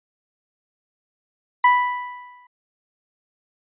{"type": "tone with exponential decay", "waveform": "35% pulse", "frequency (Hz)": 987, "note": "B5", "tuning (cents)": -1, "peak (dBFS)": -8, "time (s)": [1.64, 2.47], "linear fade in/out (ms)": 5, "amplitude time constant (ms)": 180, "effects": ["resampled to 8000 Hz"]}